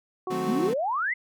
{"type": "harmonic tone", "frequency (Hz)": 370, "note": "F#4", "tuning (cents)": 0, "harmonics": [1, 2, 3], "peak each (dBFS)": [-30, -36, -35], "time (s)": [0.27, 0.69], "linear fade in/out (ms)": 2}
{"type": "chord", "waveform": "35% pulse", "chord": "D# diminished seventh", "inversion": "none", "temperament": "equal", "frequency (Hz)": [155.56, 185, 220, 261.6], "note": ["D#3", "F#3", "A3", "C4"], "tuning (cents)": [0, 0, 0, 0], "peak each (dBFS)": [-36, -34, -34, -32], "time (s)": [0.3, 0.74], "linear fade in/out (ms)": 10}
{"type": "exponential sweep", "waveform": "sine", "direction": "up", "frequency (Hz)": [196, 2125], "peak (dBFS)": -24, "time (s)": [0.47, 1.14], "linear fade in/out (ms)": 10}
{"effects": []}